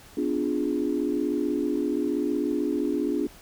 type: chord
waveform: sine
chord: B diminished seventh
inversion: none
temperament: equal with one note detuned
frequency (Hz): 252.7 / 293.7 / 349.2 / 415.3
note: B3 / D4 / F4 / Ab4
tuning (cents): +40 / 0 / 0 / 0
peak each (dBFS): -30 / -26 / -29 / -31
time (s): 0.17-3.27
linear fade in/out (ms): 5
effects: tanh soft clip ceiling -13 dBFS + pink hiss -50 dBFS RMS until 3.41 s